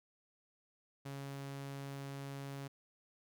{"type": "tone", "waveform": "sawtooth", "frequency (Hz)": 138.59, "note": "C#3", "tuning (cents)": 0, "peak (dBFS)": -39, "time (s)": [1.05, 2.68], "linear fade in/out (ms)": 10, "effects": []}